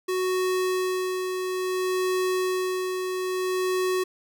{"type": "tone with tremolo", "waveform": "square", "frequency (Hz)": 370, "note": "F#4", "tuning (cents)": 0, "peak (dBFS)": -23, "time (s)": [0.08, 4.04], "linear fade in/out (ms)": 10, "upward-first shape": "sine", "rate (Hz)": 0.59, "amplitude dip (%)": 40, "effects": []}